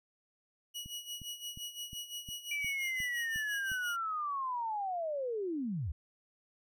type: tone with tremolo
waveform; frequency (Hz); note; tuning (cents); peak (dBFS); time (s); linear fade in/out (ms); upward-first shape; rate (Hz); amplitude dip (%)
sawtooth; 2914; F#7; -27; -35; 0.74-3.97; 20; sine; 5.8; 75
type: click train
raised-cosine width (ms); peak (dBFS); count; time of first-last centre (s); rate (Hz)
5; -36; 9; 0.86-3.717; 2.8
type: linear sweep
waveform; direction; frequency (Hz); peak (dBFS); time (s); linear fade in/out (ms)
sine; down; 2349 to 61.74; -33; 2.51-5.92; 5
effects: none